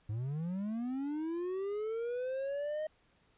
triangle linear sweep, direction up, 101.2 to 626 Hz, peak -32 dBFS, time 0.09-2.87 s, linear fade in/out 5 ms, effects pink hiss -70 dBFS RMS until 3.37 s + resampled to 8000 Hz

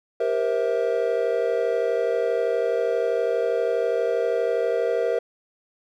triangle chord, C dominant seventh, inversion second, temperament just, 392.4 / 470.9 / 523.3 / 654.1 Hz, G4 / Bb4 / C5 / E5, +2 / +18 / 0 / -14 cents, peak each -27 / -21 / -26 / -25 dBFS, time 0.2-5.19 s, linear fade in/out 5 ms, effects none

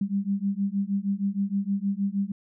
sine beating tone pair, 195.4 / 201.8 Hz, G3 / G#3, -5 / -49 cents, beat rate 6.4 Hz, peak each -27 dBFS, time 0.01-2.32 s, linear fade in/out 5 ms, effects none

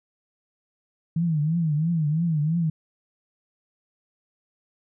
sine tone with vibrato, 159.1 Hz, D#3, 39 cents sharp, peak -20 dBFS, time 1.16-2.7 s, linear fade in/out 5 ms, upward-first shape triangle, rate 3 Hz, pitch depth 160 cents each way, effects none

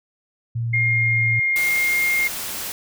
sine tone with pitch glide, 116.54 to 114.8 Hz, A#2 to A#2, 0 to -26 cents, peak -21 dBFS, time 0.55-1.4 s, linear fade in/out 10 ms, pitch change -26 cents, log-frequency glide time 0.87-0.98 s
sine tone, 2127 Hz, C7, 28 cents sharp, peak -17 dBFS, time 0.73-2.28 s, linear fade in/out 10 ms
white noise, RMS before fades -29 dBFS, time 1.56-2.72 s, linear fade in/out 0 ms
effects none

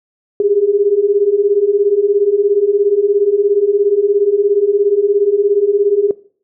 sine beating tone pair, 394.4 / 411.4 Hz, G4 / G#4, +11 / -16 cents, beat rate 17 Hz, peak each -15 / -12 dBFS, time 0.4-6.11 s, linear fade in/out 2 ms, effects noise-tail reverb RT60 0.5 s tail -20 dB re dry

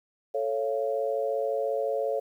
sine chord, A augmented, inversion none, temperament equal with one note detuned, 440 / 554.4 / 685.7 Hz, A4 / C#5 / E#5, 0 / 0 / -32 cents, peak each -30 / -28 / -33 dBFS, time 0.34-2.2 s, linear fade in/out 10 ms, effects 10-bit

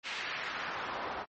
pink noise with band-pass filter sweep, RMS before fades -38 dBFS, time 0.03-1.26 s, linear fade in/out 50 ms, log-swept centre 2700 to 810 Hz, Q 1.3, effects low-pass 6000 Hz 12 dB/octave + MP3 32 kbps

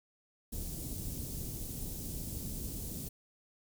pink band-stop noise, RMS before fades -40 dBFS, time 0.52-3.09 s, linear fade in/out 10 ms, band 270 to 8100 Hz, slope 12 dB/octave, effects none

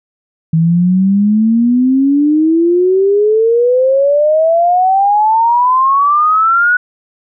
sine exponential sweep, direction up, 159.6 to 1480 Hz, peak -7 dBFS, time 0.53-6.77 s, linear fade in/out 5 ms, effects none

